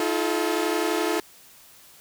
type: tone cluster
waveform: sawtooth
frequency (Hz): 318.6 / 350.2 / 432.4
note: D#4 / F4 / A4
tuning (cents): +41 / +5 / -30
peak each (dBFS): -23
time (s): 0-1.2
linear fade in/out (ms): 2
effects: white hiss -51 dBFS RMS until 2 s